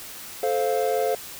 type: chord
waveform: triangle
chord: F major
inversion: first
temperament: just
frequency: 436.5 / 523.8 / 698.5 Hz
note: A4 / C5 / F5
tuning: -14 / +2 / 0 cents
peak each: -23 / -23 / -24 dBFS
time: 0.43-1.15 s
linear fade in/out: 2 ms
effects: white hiss -39 dBFS RMS until 1.39 s